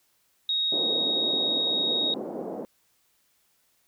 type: tone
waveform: sine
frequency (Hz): 3764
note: A#7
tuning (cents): +16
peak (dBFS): -23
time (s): 0.49-2.14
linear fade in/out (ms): 2
type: band-pass noise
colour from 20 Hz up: white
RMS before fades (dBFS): -34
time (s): 0.72-2.65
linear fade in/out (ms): 0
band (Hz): 220 to 580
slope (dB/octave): 24
effects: white hiss -68 dBFS RMS until 3.87 s